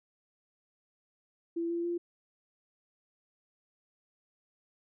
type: tone with pitch steps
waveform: sine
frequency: 336.4 / 340.9 / 345.5 Hz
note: E4 / F4 / F4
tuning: +35 / -42 / -19 cents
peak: -30 dBFS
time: 1.56-1.98 s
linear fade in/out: 10 ms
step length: 140 ms
effects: none